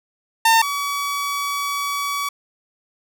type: tone pair in turn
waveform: sawtooth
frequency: 905 / 1137.8 Hz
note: A5 / C#6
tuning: +48 / +45 cents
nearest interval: major third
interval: 397 cents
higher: second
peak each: -8 / -18 dBFS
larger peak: first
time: 0.45-0.62 / 0.62-2.29 s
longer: second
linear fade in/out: 5 ms
effects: none